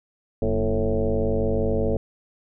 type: tone with frequency modulation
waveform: sine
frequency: 233.1 Hz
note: A#3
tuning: in tune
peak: -19 dBFS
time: 0.42-1.97 s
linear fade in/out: 2 ms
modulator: 105 Hz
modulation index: 3.3
effects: none